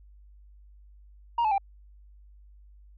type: tone with pitch steps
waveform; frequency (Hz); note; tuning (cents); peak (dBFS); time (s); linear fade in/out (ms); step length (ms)
sine; 940 / 862 / 790.4; A#5 / A5 / G5; +14 / -36 / +14; -19; 1.38-1.581; 5; 67
effects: tanh soft clip ceiling -21 dBFS + added 50 Hz sine -50 dBFS peak until 2.97 s

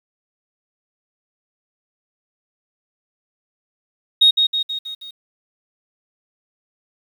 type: tone with echo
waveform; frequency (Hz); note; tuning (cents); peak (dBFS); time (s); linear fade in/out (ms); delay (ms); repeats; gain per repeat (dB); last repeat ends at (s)
sine; 3742; A#7; +6; -7; 4.21-4.31; 10; 160; 5; -5; 5.11
effects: tanh soft clip ceiling -4 dBFS + 8-bit

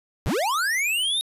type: linear sweep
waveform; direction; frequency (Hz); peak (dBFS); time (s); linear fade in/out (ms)
square; up; 49 to 3761; -22; 0.26-1.21; 0
effects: resampled to 32000 Hz + 9-bit

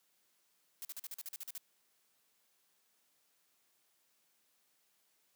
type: noise bursts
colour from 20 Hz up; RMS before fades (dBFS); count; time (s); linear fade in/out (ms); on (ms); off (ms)
blue; -44; 11; 0.82-1.579; 0; 29; 44
effects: white hiss -75 dBFS RMS until 5.35 s + high-pass 150 Hz 12 dB/octave

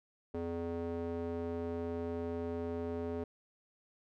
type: tone with band-pass filter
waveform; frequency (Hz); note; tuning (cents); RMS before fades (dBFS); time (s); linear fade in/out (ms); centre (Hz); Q
square; 84.4; E2; +41; -38; 0.34-3.24; 5; 410; 1.8
effects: none

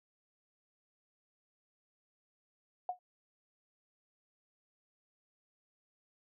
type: tone with exponential decay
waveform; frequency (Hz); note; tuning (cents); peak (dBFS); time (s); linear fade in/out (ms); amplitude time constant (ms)
sine; 725; F#5; -35; -29; 2.89-2.99; 2; 20
effects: none

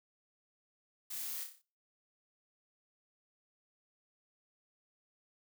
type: noise with echo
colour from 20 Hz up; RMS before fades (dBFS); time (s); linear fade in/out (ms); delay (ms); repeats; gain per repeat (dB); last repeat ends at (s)
blue; -42; 1.1-1.44; 10; 30; 6; -5; 1.62
effects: noise-tail reverb RT60 0.4 s tail -23 dB re dry

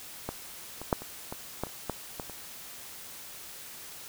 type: clicks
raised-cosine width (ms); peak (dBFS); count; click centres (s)
1; -18 / -25 / -9 / -27 / -22 / -16 / -30 / -16 / -21 / -29; 10; 0.29 / 0.816 / 0.928 / 1.02 / 1.325 / 1.636 / 1.669 / 1.897 / 2.198 / 2.297
effects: white hiss -45 dBFS RMS until 4.08 s

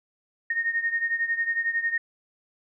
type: beating tone pair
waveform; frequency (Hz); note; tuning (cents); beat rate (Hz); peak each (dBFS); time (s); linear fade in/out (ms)
sine; 1845 / 1856; A#6 / A#6; -18 / -8; 11; -25 / -29; 0.5-1.98; 5
effects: none

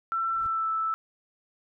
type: tone with pitch glide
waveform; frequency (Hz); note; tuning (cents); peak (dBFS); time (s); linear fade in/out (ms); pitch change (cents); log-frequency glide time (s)
sine; 1342 to 1316.7; E6 to E6; +31 to -2; -25; 0.12-0.94; 0; -33; 0.34-0.7
type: noise with exponential growth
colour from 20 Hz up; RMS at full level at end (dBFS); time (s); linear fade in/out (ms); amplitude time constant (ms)
brown; -45; 0.13-0.47; 5; 72
effects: none

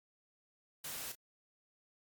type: noise with echo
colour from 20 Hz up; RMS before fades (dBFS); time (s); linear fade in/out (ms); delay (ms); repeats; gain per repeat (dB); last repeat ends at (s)
white; -43; 0.84-1.12; 5; 33; 1; -11; 1.153
effects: MP3 96 kbps

